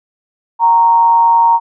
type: tone with amplitude modulation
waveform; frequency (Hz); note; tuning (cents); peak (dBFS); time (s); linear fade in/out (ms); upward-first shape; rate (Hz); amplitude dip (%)
sine; 928; A#5; -8; -4; 0.59-1.6; 50; sine; 170; 45
effects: none